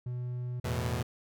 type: tone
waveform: triangle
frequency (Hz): 123.47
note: B2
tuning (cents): 0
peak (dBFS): -31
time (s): 0.06-0.6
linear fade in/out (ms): 5
type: chord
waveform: sawtooth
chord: E suspended fourth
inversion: none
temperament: equal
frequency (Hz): 82.41 / 110 / 123.47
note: E2 / A2 / B2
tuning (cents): 0 / 0 / 0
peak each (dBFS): -31 / -31 / -29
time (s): 0.64-1.03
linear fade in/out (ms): 10
effects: none